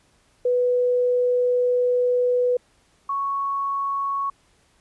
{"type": "tone pair in turn", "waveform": "sine", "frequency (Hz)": [493.9, 1108.8], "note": ["B4", "C#6"], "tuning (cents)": [0, 0], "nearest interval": "octave + major second", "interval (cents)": 1400, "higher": "second", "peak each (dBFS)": [-17, -22], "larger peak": "first", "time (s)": [[0.45, 2.57], [3.09, 4.3]], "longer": "first", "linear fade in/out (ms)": 5, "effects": ["pink hiss -61 dBFS RMS until 4.8 s", "resampled to 24000 Hz"]}